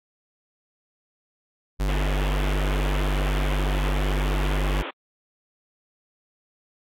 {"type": "tone", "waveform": "square", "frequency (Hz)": 49, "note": "G1", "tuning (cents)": 0, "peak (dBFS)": -22, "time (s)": [1.79, 4.83], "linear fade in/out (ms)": 20}
{"type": "band-pass noise", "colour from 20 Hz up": "pink", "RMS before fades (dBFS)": -33, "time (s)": [1.88, 4.91], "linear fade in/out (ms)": 10, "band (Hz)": [270, 3500], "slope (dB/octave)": 96}
{"effects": ["AAC 64 kbps"]}